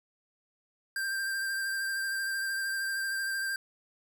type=tone with vibrato; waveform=square; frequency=1581 Hz; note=G6; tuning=14 cents sharp; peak=-31 dBFS; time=0.96-3.56 s; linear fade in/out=2 ms; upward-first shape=sine; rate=13 Hz; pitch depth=19 cents each way; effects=11-bit